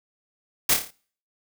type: noise with echo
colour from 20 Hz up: white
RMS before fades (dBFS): -19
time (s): 0.69-0.74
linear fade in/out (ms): 5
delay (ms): 28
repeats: 6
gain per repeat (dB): -5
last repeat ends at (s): 0.908
effects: noise-tail reverb RT60 0.5 s tail -25 dB re dry